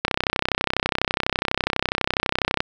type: click train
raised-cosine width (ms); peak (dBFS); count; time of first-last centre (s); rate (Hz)
0.3; -3; 83; 0.05-2.605; 32.1
effects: none